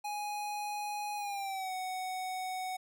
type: tone with pitch glide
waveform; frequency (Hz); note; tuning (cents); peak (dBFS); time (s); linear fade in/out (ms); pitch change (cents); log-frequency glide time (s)
square; 830.6 to 744.3; G#5 to F#5; 0 to +10; -36; 0.04-2.77; 10; -190; 1.16-1.73
effects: none